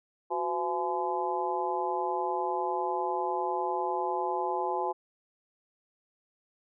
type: harmonic tone with a mistuned harmonic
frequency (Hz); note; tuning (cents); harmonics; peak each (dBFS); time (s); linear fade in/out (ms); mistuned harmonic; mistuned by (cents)
170; F3; -46; 2 / 3 / 4 / 5 / 6; -34 / -36 / -37 / -31 / -36; 0.3-4.93; 20; 2; +140
effects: none